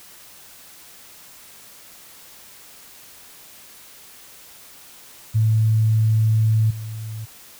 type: tone with level steps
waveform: sine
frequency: 110 Hz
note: A2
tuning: in tune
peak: -14 / -28 dBFS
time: 5.34-7.26 s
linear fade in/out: 20 ms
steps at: 6.7 s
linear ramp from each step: 10 ms
effects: white hiss -45 dBFS RMS until 7.59 s